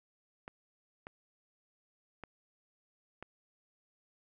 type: clicks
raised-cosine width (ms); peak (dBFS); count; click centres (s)
0.5; -29; 4; 0.479 / 1.069 / 2.237 / 3.226
effects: none